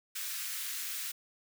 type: high-pass noise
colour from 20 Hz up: white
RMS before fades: -38 dBFS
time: 0.15-1.12 s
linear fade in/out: 10 ms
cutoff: 1400 Hz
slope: 24 dB/octave
effects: none